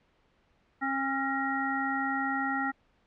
harmonic tone with a mistuned harmonic, 270 Hz, C#4, 45 cents flat, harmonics 1 / 3 / 5 / 7, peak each -33 / -33 / -33 / -33 dBFS, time 0.81-2.72 s, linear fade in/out 20 ms, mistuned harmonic 5, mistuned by +35 cents, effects pink hiss -68 dBFS RMS until 3.06 s + low-pass 3000 Hz 12 dB/octave

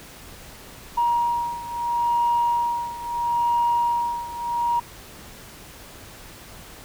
sine beating tone pair, 948 / 948.75 Hz, A#5 / A#5, +29 / +30 cents, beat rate 0.75 Hz, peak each -21 / -24 dBFS, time 0.97-4.8 s, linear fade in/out 10 ms, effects tanh soft clip ceiling -13 dBFS + pink hiss -43 dBFS RMS until 6.84 s

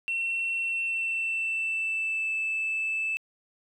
sine tone with pitch glide, 2711 to 2631 Hz, E7 to E7, +48 to -4 cents, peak -25 dBFS, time 0.08-3.17 s, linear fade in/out 0 ms, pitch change -52 cents, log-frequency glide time 0.6-2.33 s, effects tanh soft clip ceiling -23 dBFS + 11-bit

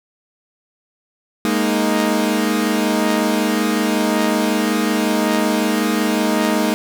sawtooth chord, Ab suspended second, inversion none, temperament equal, 207.7 / 233.1 / 311.1 Hz, Ab3 / Bb3 / Eb4, 0 / 0 / 0 cents, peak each -16 dBFS, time 1.45-6.74 s, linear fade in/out 0 ms, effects none

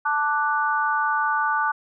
sine chord, D major, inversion second, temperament equal, 880 / 1174.7 / 1480 Hz, A5 / D6 / F#6, 0 / 0 / 0 cents, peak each -24 dBFS, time 0.05-1.72 s, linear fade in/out 10 ms, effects none

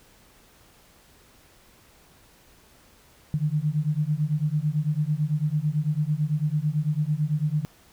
sine beating tone pair, 146.83 / 155.83 Hz, D3 / D#3, 0 / +3 cents, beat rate 9 Hz, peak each -25 dBFS, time 3.34-7.65 s, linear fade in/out 0 ms, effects pink hiss -56 dBFS RMS until 7.92 s

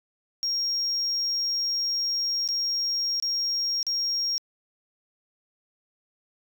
sine tone with dropouts, 5580 Hz, F8, 2 cents flat, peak -22 dBFS, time 0.43-4.38 s, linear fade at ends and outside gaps 0 ms, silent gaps 2.477-2.488 / 3.2-3.225 / 3.829-3.867 s, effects tanh soft clip ceiling -22 dBFS

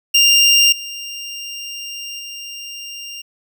25% pulse tone with level steps, 2794 Hz, F7, in tune, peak -5 / -23 / -25 dBFS, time 0.14-3.22 s, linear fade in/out 10 ms, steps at 0.72 / 2.19 s, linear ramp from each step 5 ms, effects none

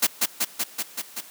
white noise with echo, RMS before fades -19 dBFS, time 0.02-0.07 s, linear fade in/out 10 ms, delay 190 ms, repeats 6, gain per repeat -2 dB, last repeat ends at 1.21 s, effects white hiss -46 dBFS RMS until 1.3 s + high-pass 200 Hz 12 dB/octave

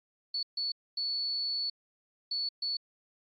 sine tone bursts at uneven times, 4435 Hz, C#8, in tune, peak -30 dBFS, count 5, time 0.34-0.43 / 0.57-0.72 / 0.97-1.7 / 2.31-2.49 / 2.62-2.77 s, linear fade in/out 5 ms, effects AAC 48 kbps

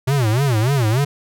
square tone with vibrato, 123.47 Hz, B2, in tune, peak -15 dBFS, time 0.07-1.05 s, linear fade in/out 10 ms, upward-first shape sine, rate 3.4 Hz, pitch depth 260 cents each way, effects none

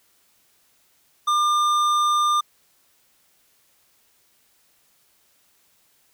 sine tone with tanh clipping, 1200 Hz, D6, 37 cents sharp, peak -19 dBFS, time 1.27-2.41 s, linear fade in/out 10 ms, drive 14 dB, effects white hiss -62 dBFS RMS until 6.13 s

